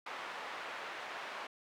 pink band-pass noise, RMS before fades -44 dBFS, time 0.06-1.47 s, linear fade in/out 5 ms, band 760 to 2300 Hz, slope 12 dB/octave, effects none

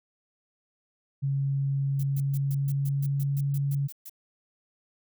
sine tone with pitch glide, 138.1 to 140.27 Hz, C#3 to C#3, -6 to +21 cents, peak -24 dBFS, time 1.22-3.88 s, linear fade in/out 20 ms, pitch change +27 cents, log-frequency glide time 1.85-3.53 s
violet noise bursts, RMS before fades -42 dBFS, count 13, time 1.99-4.096 s, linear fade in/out 5 ms, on 42 ms, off 130 ms
effects none

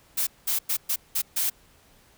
blue noise bursts at uneven times, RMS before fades -25 dBFS, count 6, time 0.17-0.27 / 0.47-0.59 / 0.69-0.77 / 0.89-0.96 / 1.15-1.22 / 1.36-1.5 s, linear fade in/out 10 ms, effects pink hiss -58 dBFS RMS until 2.17 s

